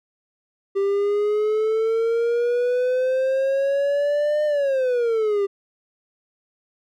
triangle exponential two-way sweep, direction up then down, 392.6 to 605 to 392.6 Hz, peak -16 dBFS, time 0.75-5.47 s, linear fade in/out 20 ms, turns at 4.45 s, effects none

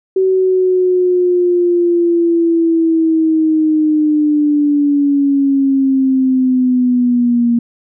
sine linear sweep, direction down, 379.7 to 234.9 Hz, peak -9 dBFS, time 0.16-7.59 s, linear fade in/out 5 ms, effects none

